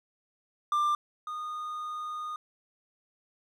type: tone pair in turn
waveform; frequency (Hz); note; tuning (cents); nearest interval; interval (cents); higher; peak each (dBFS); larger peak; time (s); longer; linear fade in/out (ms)
triangle; 1189 / 1228.8; D6 / D#6; +21 / -22; minor second; 57; second; -22 / -32; first; 0.72-0.95 / 1.27-2.36; second; 2
effects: none